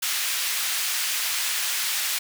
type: high-pass noise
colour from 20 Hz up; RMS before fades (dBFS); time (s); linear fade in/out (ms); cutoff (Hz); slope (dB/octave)
pink; -26; 0.02-2.19; 10; 2100; 12
effects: none